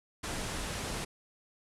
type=low-pass noise; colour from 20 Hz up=pink; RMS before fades=-37 dBFS; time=0.23-1.05 s; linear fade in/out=10 ms; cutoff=11000 Hz; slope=48 dB/octave; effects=none